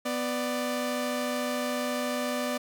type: tone pair together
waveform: sawtooth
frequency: 248.5 / 591 Hz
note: B3 / D5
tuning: +11 / +11 cents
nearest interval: octave + minor third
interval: 1500 cents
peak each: -27 dBFS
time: 0.05-2.58 s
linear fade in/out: 10 ms
effects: none